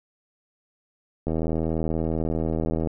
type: click train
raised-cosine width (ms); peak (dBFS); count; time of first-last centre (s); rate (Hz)
2; -13; 130; 1.27-2.872; 80.5
effects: none